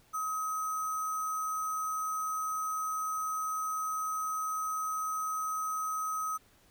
sine tone with sample-and-hold, 1268 Hz, D#6, 32 cents sharp, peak -31 dBFS, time 0.13-6.38 s, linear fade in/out 20 ms, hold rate 7350 Hz, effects pink hiss -64 dBFS RMS until 6.7 s

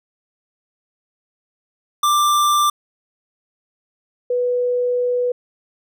square / sine tone pair in turn, 1182 / 492.3 Hz, D6 / B4, +11 / -6 cents, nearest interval octave + minor third, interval 1517 cents, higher first, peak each -14 / -16 dBFS, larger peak first, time 2.03-2.7 / 4.3-5.32 s, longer second, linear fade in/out 5 ms, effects none

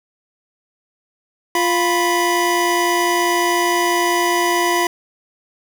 25% pulse tone pair together, 349.2 / 987.7 Hz, F4 / B5, 0 / 0 cents, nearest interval octave + tritone, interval 1800 cents, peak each -14 dBFS, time 1.55-4.87 s, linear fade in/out 2 ms, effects none

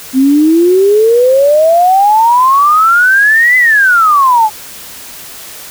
sine exponential two-way sweep, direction up then down, 256.2 to 2033 to 837 Hz, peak -4 dBFS, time 0.13-4.5 s, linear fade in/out 50 ms, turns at 3.57 s, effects white hiss -29 dBFS RMS until 5.7 s

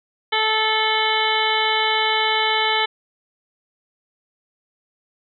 harmonic tone, 436.5 Hz, A4, 14 cents flat, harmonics 1 / 2 / 3 / 4 / 5 / 7 / 8 / 9, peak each -27 / -22 / -27 / -26 / -24 / -24 / -28 / -28 dBFS, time 0.32-2.86 s, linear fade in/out 10 ms, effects none

